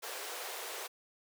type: high-pass noise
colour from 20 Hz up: pink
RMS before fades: -42 dBFS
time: 0.02-0.88 s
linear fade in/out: 20 ms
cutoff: 390 Hz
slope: 48 dB/octave
effects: none